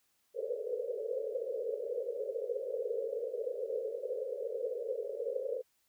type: band-pass noise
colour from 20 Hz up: white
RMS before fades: -37 dBFS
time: 0.34-5.63 s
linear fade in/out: 50 ms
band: 430 to 540 Hz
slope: 96 dB/octave
effects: white hiss -75 dBFS RMS until 5.88 s